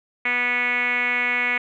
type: tone with low-pass filter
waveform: 5% pulse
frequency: 245.1 Hz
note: B3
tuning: 13 cents flat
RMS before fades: -22 dBFS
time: 0.25-1.58 s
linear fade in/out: 5 ms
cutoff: 2200 Hz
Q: 8
effects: none